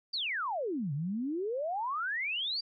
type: exponential two-way sweep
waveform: sine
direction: down then up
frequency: 4819 to 135.1 to 4819 Hz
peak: -31 dBFS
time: 0.13-2.61 s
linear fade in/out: 10 ms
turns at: 0.93 s
effects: none